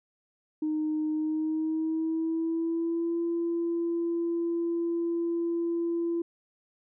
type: tone with pitch glide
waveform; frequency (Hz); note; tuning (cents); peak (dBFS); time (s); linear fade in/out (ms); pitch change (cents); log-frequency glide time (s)
sine; 308.6 to 338.5; D#4 to E4; -14 to +46; -25; 0.62-6.22; 5; +160; 1.11-3.19
effects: tanh soft clip ceiling -22 dBFS